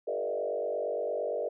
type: tone with frequency modulation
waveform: sine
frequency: 535 Hz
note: C5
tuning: 38 cents sharp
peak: -29 dBFS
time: 0.07-1.49 s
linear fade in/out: 10 ms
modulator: 48.7 Hz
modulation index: 2.5
effects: none